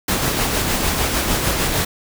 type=noise with tremolo; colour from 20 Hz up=pink; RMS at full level=-18 dBFS; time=0.08-1.85 s; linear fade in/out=5 ms; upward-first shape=sine; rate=6.6 Hz; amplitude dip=35%; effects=none